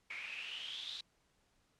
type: noise with band-pass filter sweep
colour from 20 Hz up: pink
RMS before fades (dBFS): -45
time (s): 0.1-1.01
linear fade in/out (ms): 5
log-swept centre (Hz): 2200 to 3900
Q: 9.3
effects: pink hiss -75 dBFS RMS until 1.79 s + low-pass 9000 Hz 12 dB/octave